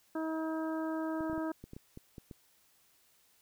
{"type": "harmonic tone", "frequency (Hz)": 318.9, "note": "D#4", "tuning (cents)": 43, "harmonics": [1, 2, 3, 4, 5], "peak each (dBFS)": [-34, -40, -44, -46, -48], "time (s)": [0.15, 1.52], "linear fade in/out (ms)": 5}
{"type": "clicks", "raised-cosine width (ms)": 3, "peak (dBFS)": -33, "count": 10, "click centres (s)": [1.207, 1.298, 1.331, 1.379, 1.64, 1.734, 1.765, 1.974, 2.182, 2.312]}
{"effects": ["white hiss -68 dBFS RMS until 3.41 s"]}